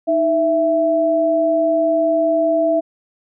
sine tone pair together, 312.6 / 662.4 Hz, D#4 / E5, +8 / +8 cents, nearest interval octave + minor second, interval 1300 cents, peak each -20 / -14 dBFS, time 0.07-2.81 s, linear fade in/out 20 ms, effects none

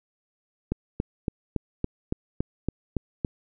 click train, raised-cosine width 3 ms, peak -12 dBFS, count 10, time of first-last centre 0.72-3.248 s, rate 3.56 Hz, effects none

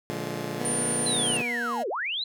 15% pulse chord, Bb dominant seventh, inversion none, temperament just, 116.54 / 145.68 / 174.81 / 209.8 Hz, Bb2 / D3 / F3 / Ab3, 0 / -14 / +2 / +18 cents, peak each -32 / -29 / -31 / -30 dBFS, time 0.1-1.42 s, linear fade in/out 0 ms
20% pulse tone with pitch glide, 243.2 to 237 Hz, B3 to A#3, -26 to +29 cents, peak -27 dBFS, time 0.59-1.84 s, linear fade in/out 20 ms, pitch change -45 cents, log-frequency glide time 1.27-1.71 s
sine tone, 9190 Hz, D9, 39 cents flat, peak -26 dBFS, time 0.65-1.37 s, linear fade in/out 2 ms
sine linear two-way sweep, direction down then up, 4137 to 349.2 to 4137 Hz, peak -27 dBFS, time 1.06-2.24 s, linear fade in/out 5 ms, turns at 1.89 s
effects none

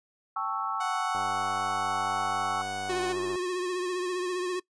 sine chord, A dominant seventh, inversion third, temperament equal, 784 / 880 / 1108.7 / 1318.5 Hz, G5 / A5 / C#6 / E6, 0 / 0 / 0 / 0 cents, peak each -36 / -36 / -33 / -32 dBFS, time 0.36-2.62 s, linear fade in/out 5 ms
sawtooth tone, 740 Hz, F#5, in tune, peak -28 dBFS, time 0.8-3.13 s, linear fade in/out 10 ms
click train, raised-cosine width 1 ms, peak -27 dBFS, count 217, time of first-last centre 1.15-3.356 s, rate 97.9 Hz
square tone with vibrato, 361.9 Hz, F#4, 38 cents flat, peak -29 dBFS, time 2.89-4.6 s, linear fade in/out 10 ms, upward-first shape triangle, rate 15 Hz, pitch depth 49 cents each way
effects noise-tail reverb RT60 0.1 s tail -21 dB re dry + resampled to 22050 Hz

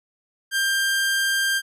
sawtooth tone, 1589 Hz, G6, 23 cents sharp, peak -16 dBFS, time 0.51-1.62 s, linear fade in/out 50 ms, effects resampled to 32000 Hz

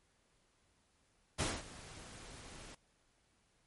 pink noise with ADSR envelope, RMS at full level -34 dBFS, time 1.38-2.75 s, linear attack 23 ms, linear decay 220 ms, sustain -18 dB, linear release 7 ms, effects pink hiss -74 dBFS RMS until 3.66 s + MP3 48 kbps

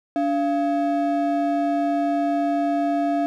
triangle ring-modulated tone, 488 Hz, B4, 21 cents flat, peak -14 dBFS, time 0.16-3.26 s, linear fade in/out 0 ms, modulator 199 Hz, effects none

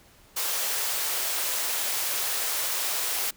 white high-pass noise, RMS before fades -28 dBFS, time 0.36-3.31 s, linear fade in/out 10 ms, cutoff 410 Hz, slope 24 dB/octave, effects pink hiss -56 dBFS RMS until 3.36 s

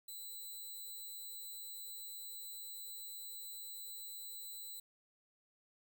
5% pulse tone, 3999 Hz, B7, 21 cents sharp, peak -38 dBFS, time 0.08-4.8 s, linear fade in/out 5 ms, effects none

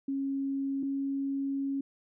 sine tone pair in turn, 273.7 / 275 Hz, C#4 / C#4, -22 / -14 cents, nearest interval unison, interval 8 cents, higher second, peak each -29 / -29 dBFS, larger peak neither, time 0.08-0.83 / 0.83-1.81 s, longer second, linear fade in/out 5 ms, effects none

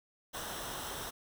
pink noise with comb filter, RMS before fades -41 dBFS, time 0.33-1.11 s, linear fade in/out 20 ms, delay 0.43 ms, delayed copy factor -0.6, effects none

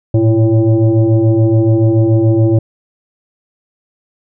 sine tone with frequency modulation, 109 Hz, A2, 16 cents flat, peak -7 dBFS, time 0.14-2.59 s, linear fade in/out 5 ms, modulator 225 Hz, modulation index 1.4, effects none

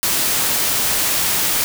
white noise, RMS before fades -18 dBFS, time 0.03-1.64 s, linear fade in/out 0 ms, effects none

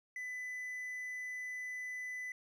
triangle tone, 2000 Hz, B6, 21 cents sharp, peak -38 dBFS, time 0.16-2.32 s, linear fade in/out 2 ms, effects none

